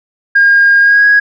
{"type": "tone with pitch glide", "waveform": "sine", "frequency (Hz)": [1619, 1654.9], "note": ["G#6", "G#6"], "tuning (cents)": [-45, -7], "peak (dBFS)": -3, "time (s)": [0.35, 1.2], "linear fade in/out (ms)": 10, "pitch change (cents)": 38, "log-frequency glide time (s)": [0.8, 1.06], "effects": ["tanh soft clip ceiling 0 dBFS"]}